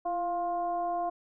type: tone with frequency modulation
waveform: sine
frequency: 698.5 Hz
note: F5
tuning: in tune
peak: -28 dBFS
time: 0.05-1.1 s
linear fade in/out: 10 ms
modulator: 359 Hz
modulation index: 0.63
effects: none